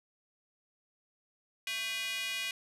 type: tone with high-pass filter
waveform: square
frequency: 223.1 Hz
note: A3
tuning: 24 cents sharp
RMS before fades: -36 dBFS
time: 1.67-2.51 s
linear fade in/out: 2 ms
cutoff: 2500 Hz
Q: 3.1
effects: resampled to 32000 Hz